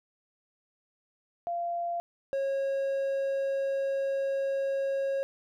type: tone pair in turn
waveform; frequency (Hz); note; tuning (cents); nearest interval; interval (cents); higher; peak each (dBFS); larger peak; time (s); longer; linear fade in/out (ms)
sine / triangle; 690 / 545.8; F5 / C#5; -21 / -27; major third; 406; first; -29 / -25; second; 1.47-2 / 2.33-5.23; second; 0
effects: none